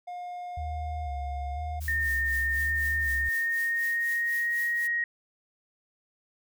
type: tone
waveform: triangle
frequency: 713 Hz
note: F5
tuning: 36 cents sharp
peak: -33 dBFS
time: 0.07-1.8 s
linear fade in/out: 10 ms
type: tone with vibrato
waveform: sine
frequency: 72.8 Hz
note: D2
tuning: 15 cents flat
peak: -32 dBFS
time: 0.57-3.29 s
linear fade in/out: 5 ms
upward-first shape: square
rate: 1 Hz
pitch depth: 76 cents each way
type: noise with tremolo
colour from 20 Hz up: blue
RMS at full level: -41 dBFS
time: 1.8-4.88 s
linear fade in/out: 20 ms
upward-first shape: triangle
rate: 4 Hz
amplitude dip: 85%
type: tone with pitch glide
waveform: sine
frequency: 1825 to 1883.9 Hz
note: A#6 to A#6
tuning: -37 to +18 cents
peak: -25 dBFS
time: 1.88-5.04 s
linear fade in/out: 2 ms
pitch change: +55 cents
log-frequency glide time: 3.01-4.61 s
effects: none